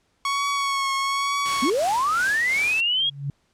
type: tone with vibrato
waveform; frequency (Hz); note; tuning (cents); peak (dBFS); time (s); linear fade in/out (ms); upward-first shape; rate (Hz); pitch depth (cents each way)
sawtooth; 1108.7; C#6; 0; -18; 0.25-1.7; 2; triangle; 1.1; 33
type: noise with tremolo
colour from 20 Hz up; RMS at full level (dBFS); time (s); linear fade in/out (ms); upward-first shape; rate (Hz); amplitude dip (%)
white; -30; 1.45-2.81; 10; sine; 2.8; 40
type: linear sweep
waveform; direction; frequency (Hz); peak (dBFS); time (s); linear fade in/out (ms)
sine; up; 220 to 3328; -19; 1.62-3.1; 10
type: tone with exponential growth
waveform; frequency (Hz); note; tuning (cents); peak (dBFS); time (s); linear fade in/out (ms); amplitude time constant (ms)
sine; 140.7; C#3; +26; -22; 2.92-3.3; 2; 82
effects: pink hiss -67 dBFS RMS until 3.53 s + low-pass 8000 Hz 12 dB/octave